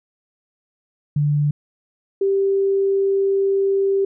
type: tone pair in turn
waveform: sine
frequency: 146.83 / 392 Hz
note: D3 / G4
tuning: 0 / 0 cents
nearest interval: octave + perfect fourth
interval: 1700 cents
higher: second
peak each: -15 dBFS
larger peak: neither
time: 1.16-1.51 / 2.21-4.05 s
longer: second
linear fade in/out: 5 ms
effects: none